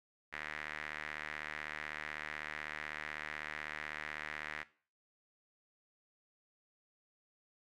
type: tone with band-pass filter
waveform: sawtooth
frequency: 76 Hz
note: D#2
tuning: 40 cents flat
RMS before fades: -44 dBFS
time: 0.32-4.64 s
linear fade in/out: 20 ms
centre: 1900 Hz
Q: 3.3
effects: noise-tail reverb RT60 0.4 s tail -17 dB re dry